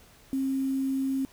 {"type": "tone with quantisation", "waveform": "sine", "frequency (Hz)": 268, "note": "C4", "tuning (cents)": 42, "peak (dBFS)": -25, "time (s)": [0.33, 1.25], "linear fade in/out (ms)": 0, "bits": 8, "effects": ["pink hiss -56 dBFS RMS until 1.32 s"]}